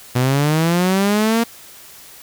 sawtooth linear sweep, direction up, 121.4 to 234.3 Hz, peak -10 dBFS, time 0.15-1.44 s, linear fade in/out 10 ms, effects white hiss -41 dBFS RMS until 2.22 s

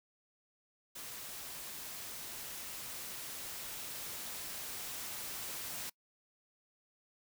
white noise with level ramp, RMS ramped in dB -46 to -42 dBFS, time 0.95-5.9 s, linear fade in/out 10 ms, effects noise-tail reverb RT60 0.1 s tail -25 dB re dry

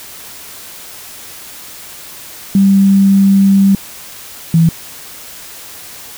sine tone pair in turn, 196 / 164.82 Hz, G3 / E3, 0 / 0 cents, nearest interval minor third, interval 300 cents, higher first, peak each -5 dBFS, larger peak neither, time 2.55-3.75 / 4.54-4.69 s, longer first, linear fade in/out 2 ms, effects white hiss -32 dBFS RMS until 6.17 s

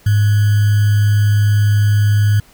sine tone with sample-and-hold, 103.83 Hz, G#2, in tune, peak -9 dBFS, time 0.06-2.4 s, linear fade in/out 5 ms, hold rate 1575 Hz, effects pink hiss -48 dBFS RMS until 2.53 s

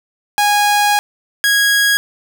sawtooth tone pair in turn, 825 / 1650 Hz, G#5 / G#6, -12 / -12 cents, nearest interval octave, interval 1200 cents, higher second, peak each -7 dBFS, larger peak neither, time 0.38-0.99 / 1.44-1.97 s, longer first, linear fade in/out 0 ms, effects none

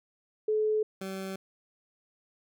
sine / 20% pulse tone pair in turn, 430 / 191.54 Hz, A4 / G3, -40 / -40 cents, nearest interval octave + major second, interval 1400 cents, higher first, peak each -24 / -30 dBFS, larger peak first, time 0.48-0.83 / 1.01-1.36 s, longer neither, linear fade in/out 5 ms, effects none

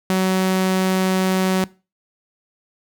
sawtooth tone, 187.6 Hz, F#3, 24 cents sharp, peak -12 dBFS, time 0.1-1.64 s, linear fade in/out 0 ms, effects noise-tail reverb RT60 0.3 s tail -21 dB re dry

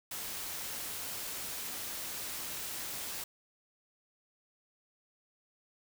white noise, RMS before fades -40 dBFS, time 0.11-3.24 s, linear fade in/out 5 ms, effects none

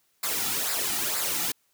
white noise with flanger, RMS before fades -28 dBFS, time 0.23-1.52 s, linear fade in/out 5 ms, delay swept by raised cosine 0.32 to 1.92 ms, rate 2.1 Hz, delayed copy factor -0.65, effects white hiss -69 dBFS RMS until 1.73 s

